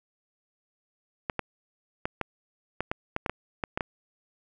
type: clicks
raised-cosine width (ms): 0.5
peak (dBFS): -13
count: 12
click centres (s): 1.298 / 1.393 / 2.055 / 2.213 / 2.806 / 2.915 / 3.164 / 3.262 / 3.296 / 3.638 / 3.775 / 3.808
effects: none